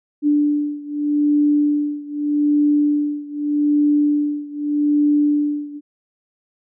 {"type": "beating tone pair", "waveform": "sine", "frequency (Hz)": [293.7, 294.52], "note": ["D4", "D4"], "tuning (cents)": [0, 5], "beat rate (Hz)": 0.82, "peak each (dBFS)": [-17, -19], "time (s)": [0.22, 5.81], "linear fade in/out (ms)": 50, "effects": []}